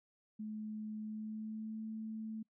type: tone with pitch glide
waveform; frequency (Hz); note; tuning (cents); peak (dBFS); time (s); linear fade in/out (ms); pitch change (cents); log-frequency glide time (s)
sine; 214.8 to 219.6; A3 to A3; -41 to -3; -40; 0.39-2.43; 10; +38; 1-1.84
effects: noise-tail reverb RT60 0.1 s tail -26 dB re dry